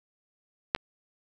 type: clicks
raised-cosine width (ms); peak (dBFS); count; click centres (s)
0.3; -6 / -29; 2; 0.749 / 0.762
effects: none